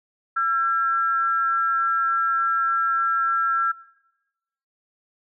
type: tone pair together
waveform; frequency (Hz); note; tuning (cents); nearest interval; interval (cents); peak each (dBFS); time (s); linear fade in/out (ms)
sine; 1348.3 / 1630; E6 / G#6; +39 / -33; minor third; 328; -20 / -27; 0.36-3.72; 10
effects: noise-tail reverb RT60 1.0 s tail -21 dB re dry